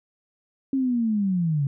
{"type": "linear sweep", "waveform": "sine", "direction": "down", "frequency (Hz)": [273.3, 135.1], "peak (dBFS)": -20, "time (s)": [0.73, 1.67], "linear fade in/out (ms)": 2, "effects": []}